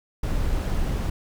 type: noise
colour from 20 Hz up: brown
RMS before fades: -24 dBFS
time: 0.23-1.1 s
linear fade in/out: 5 ms
effects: none